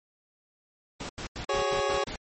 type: noise bursts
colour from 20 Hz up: pink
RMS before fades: -36 dBFS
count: 7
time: 1-2.161 s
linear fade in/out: 5 ms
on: 93 ms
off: 85 ms
type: chord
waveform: 25% pulse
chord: F# suspended second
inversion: none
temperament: equal with one note detuned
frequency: 378.4 / 415.3 / 554.4 Hz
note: F#4 / G#4 / C#5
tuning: +39 / 0 / 0 cents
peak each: -29 / -27 / -24 dBFS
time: 1.49-2.04 s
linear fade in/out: 5 ms
effects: low-pass 7000 Hz 12 dB/octave + MP3 32 kbps